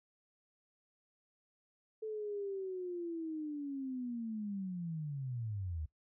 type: linear sweep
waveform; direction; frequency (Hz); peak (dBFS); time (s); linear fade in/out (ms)
sine; down; 440 to 73.42; -37; 2.02-5.86; 10
effects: noise-tail reverb RT60 0.1 s tail -19 dB re dry